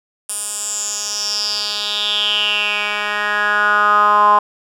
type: tone with band-pass filter sweep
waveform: 10% pulse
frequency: 207.8 Hz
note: G#3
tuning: 1 cent sharp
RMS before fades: -17 dBFS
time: 0.29-4.39 s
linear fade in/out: 5 ms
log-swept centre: 9500 to 990 Hz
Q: 6
effects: none